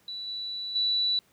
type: tone with level steps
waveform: sine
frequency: 3951 Hz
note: B7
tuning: in tune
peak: -34 / -32 / -23 dBFS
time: 0.08-1.19 s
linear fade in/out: 2 ms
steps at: 0.27 / 0.75 s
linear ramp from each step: 10 ms
effects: pink hiss -64 dBFS RMS until 1.32 s + high-pass 100 Hz 12 dB/octave